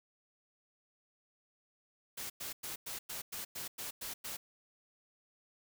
white noise bursts, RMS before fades -42 dBFS, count 10, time 2.17-4.37 s, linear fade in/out 10 ms, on 130 ms, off 100 ms, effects none

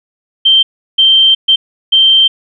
sine tone bursts at uneven times, 3136 Hz, G7, in tune, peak -4 dBFS, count 4, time 0.45-0.63 / 0.98-1.35 / 1.48-1.56 / 1.92-2.28 s, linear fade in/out 10 ms, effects none

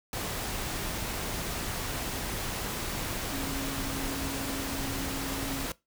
sine tone in noise, 272.4 Hz, C#4, 30 cents flat, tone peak -36 dBFS, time 3.32-5.66 s, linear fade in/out 2 ms, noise pink, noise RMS -34 dBFS, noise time 0.13-5.72 s, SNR -5 dB, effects noise-tail reverb RT60 0.2 s tail -20 dB re dry

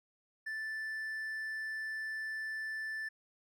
triangle tone, 1760 Hz, A6, in tune, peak -35 dBFS, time 0.46-3.09 s, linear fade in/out 10 ms, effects none

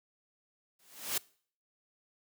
white noise with exponential growth, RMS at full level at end -29 dBFS, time 0.79-1.18 s, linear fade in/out 5 ms, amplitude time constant 83 ms, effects noise-tail reverb RT60 0.5 s tail -23 dB re dry + high-pass 150 Hz 12 dB/octave

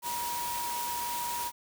sine tone in noise, 957 Hz, A#5, 45 cents sharp, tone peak -33 dBFS, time 0.02-1.52 s, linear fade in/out 50 ms, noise white, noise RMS -37 dBFS, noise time 0.02-1.52 s, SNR +1 dB, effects none

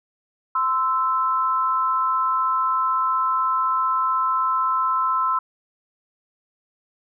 sine tone pair together, 1034.4 / 1318.5 Hz, C6 / E6, -20 / 0 cents, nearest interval major third, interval 420 cents, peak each -21 dBFS, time 0.55-5.39 s, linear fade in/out 5 ms, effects none

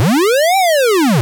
square linear two-way sweep, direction up then down, 92 to 791 to 105.3 Hz, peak -10 dBFS, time 0-1.21 s, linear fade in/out 0 ms, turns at 0.57 s, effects none

